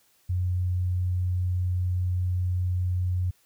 sine tone, 90.5 Hz, F#2, 38 cents flat, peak -23 dBFS, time 0.29-3.31 s, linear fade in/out 10 ms, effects white hiss -64 dBFS RMS until 3.45 s

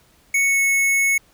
square tone with pitch glide, 2216 to 2201 Hz, C#7 to C#7, -1 to -13 cents, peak -16 dBFS, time 0.34-1.18 s, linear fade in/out 5 ms, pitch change -12 cents, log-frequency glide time 0.45-0.6 s, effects pink hiss -56 dBFS RMS until 1.33 s

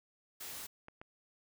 white noise, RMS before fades -45 dBFS, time 0.4-0.67 s, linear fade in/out 10 ms
clicks, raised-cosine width 0.5 ms, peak -34 / -33 dBFS, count 2, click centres 0.884 / 1.015 s
effects none

